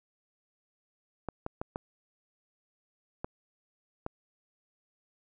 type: clicks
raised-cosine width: 1 ms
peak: -20 dBFS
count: 6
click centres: 1.287 / 1.464 / 1.615 / 1.759 / 3.245 / 4.064 s
effects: none